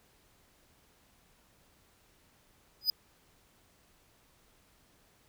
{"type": "tone with exponential growth", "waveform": "square", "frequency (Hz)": 4978, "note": "D#8", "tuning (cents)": 0, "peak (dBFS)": -21, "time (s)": [2.81, 2.9], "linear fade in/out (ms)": 2, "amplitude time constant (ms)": 18, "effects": ["pink hiss -66 dBFS RMS until 5.28 s"]}